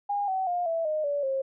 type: tone with pitch steps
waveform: sine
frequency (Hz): 813 / 758.6 / 707.8 / 660.4 / 616.1 / 574.9 / 536.4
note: G#5 / F#5 / F5 / E5 / D#5 / D5 / C5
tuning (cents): -37 / +43 / +23 / +3 / -17 / -37 / +43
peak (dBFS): -25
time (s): 0.09-1.42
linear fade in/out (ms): 10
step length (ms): 190
effects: none

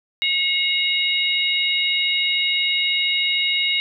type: tone cluster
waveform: sine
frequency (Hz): 2167 / 2857 / 3790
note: C#7 / F7 / A#7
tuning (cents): -40 / +39 / +28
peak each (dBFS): -22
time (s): 0.22-3.8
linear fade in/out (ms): 0
effects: none

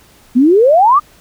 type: exponential sweep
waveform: sine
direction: up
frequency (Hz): 233.1 to 1247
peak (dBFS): -5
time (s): 0.35-1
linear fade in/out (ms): 20
effects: pink hiss -46 dBFS RMS until 1.2 s

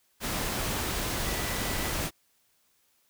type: tone in noise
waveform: sine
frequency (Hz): 1971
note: B6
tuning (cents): -4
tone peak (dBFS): -41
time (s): 1.24-1.94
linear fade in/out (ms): 50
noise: pink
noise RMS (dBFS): -31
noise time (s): 0.2-2.11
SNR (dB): -13
effects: white hiss -69 dBFS RMS until 3.09 s

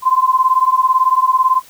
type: beating tone pair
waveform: sine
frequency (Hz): 1027 / 1045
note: C6 / C6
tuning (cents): -33 / -2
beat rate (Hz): 18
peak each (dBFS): -13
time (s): 0.02-1.62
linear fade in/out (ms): 50
effects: white hiss -44 dBFS RMS until 1.69 s

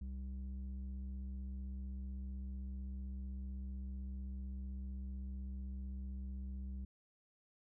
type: tone with low-pass filter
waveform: square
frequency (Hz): 65.41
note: C2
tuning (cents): 0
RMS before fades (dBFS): -44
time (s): 0.01-6.85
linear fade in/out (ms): 5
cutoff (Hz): 150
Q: 4
effects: none

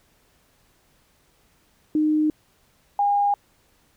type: tone pair in turn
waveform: sine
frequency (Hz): 306.6 / 811.9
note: D#4 / G#5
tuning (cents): -25 / -39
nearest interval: octave + perfect fourth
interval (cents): 1686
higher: second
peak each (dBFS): -17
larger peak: neither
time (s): 1.95-2.3 / 2.99-3.34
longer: neither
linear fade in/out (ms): 2
effects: pink hiss -62 dBFS RMS until 3.96 s

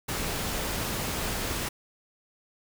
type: noise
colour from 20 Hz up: pink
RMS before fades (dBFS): -31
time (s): 0.08-1.69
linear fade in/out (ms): 10
effects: none

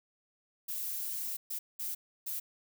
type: noise bursts at uneven times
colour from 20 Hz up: violet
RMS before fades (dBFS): -37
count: 4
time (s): 0.68-1.37 / 1.5-1.59 / 1.79-1.95 / 2.26-2.4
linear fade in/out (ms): 10
effects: none

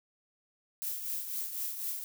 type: noise with tremolo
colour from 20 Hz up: violet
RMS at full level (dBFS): -34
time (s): 0.82-2.04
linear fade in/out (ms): 0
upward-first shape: triangle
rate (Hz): 4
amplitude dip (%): 60
effects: none

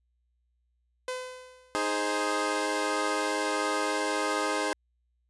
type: tone with exponential decay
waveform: sawtooth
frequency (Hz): 508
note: B4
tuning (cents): +49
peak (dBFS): -26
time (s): 1.08-1.96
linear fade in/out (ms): 2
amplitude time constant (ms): 190
type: chord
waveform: 15% pulse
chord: Ab major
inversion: second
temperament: equal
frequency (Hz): 311.1 / 415.3 / 523.3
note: Eb4 / Ab4 / C5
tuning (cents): 0 / 0 / 0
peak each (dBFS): -25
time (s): 1.75-4.73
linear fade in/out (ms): 0
effects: added 60 Hz sine -70 dBFS peak until 5.29 s + resampled to 24000 Hz

